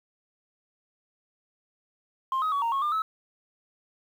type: tone with pitch steps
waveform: sine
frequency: 1057 / 1263 / 1128 / 926 / 1095 / 1201 / 1298 Hz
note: C6 / D#6 / C#6 / A#5 / C#6 / D6 / E6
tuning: +17 / +26 / +30 / -12 / -22 / +38 / -27 cents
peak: -22 dBFS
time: 2.32-3.02 s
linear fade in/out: 2 ms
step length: 100 ms
effects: tanh soft clip ceiling -22 dBFS + 9-bit